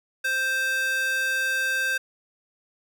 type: tone with high-pass filter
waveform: square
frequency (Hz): 523.3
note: C5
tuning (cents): 0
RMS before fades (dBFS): -25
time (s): 0.24-1.98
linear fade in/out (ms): 10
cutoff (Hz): 1600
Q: 2.6
effects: none